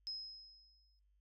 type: tone with exponential decay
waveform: sine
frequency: 5120 Hz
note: D#8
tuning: 49 cents sharp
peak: -39 dBFS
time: 0.07-0.99 s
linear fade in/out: 0 ms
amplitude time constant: 200 ms
effects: noise-tail reverb RT60 0.3 s tail -17 dB re dry + added 50 Hz sine -70 dBFS peak until 1.2 s